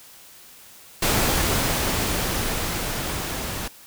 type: noise with level ramp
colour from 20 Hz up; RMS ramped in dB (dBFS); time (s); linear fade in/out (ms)
pink; -20 to -30; 1.02-3.68; 5
effects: white hiss -47 dBFS RMS until 3.86 s